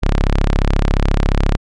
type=tone; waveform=sawtooth; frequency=34.28 Hz; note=C#1; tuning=18 cents flat; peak=-8 dBFS; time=0.02-1.57 s; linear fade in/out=20 ms; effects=low-pass 5000 Hz 12 dB/octave